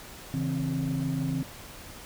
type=tone cluster; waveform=sine; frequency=137 / 163.3 / 263.2 Hz; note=C#3 / E3 / C4; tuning=-20 / -16 / +10 cents; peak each=-30 / -29 / -29 dBFS; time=0.34-1.43 s; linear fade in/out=0 ms; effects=tanh soft clip ceiling -22 dBFS + pink hiss -45 dBFS RMS until 2.05 s